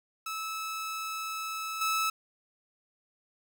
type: tone with level steps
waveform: sawtooth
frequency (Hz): 1304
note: E6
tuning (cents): -19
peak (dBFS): -30 / -23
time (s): 0.26-2.1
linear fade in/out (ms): 5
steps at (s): 1.81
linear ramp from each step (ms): 5
effects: 9-bit